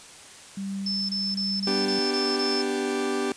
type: tone with tremolo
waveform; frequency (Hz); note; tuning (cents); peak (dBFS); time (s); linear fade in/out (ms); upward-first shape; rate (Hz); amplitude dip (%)
sine; 195.8; G3; -2; -28; 0.57-1.99; 5; triangle; 1.3; 30
type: tone bursts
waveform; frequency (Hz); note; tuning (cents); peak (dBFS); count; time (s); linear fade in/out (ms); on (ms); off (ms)
sine; 5274; E8; 0; -26; 7; 0.86-2.62; 5; 230; 25
type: chord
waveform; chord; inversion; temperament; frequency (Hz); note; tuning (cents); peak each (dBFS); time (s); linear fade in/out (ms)
40% pulse; G major; first; equal; 246.9 / 293.7 / 392; B3 / D4 / G4; 0 / 0 / 0; -30 / -31 / -26; 1.67-3.32; 2
effects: white hiss -46 dBFS RMS until 3.36 s + resampled to 22050 Hz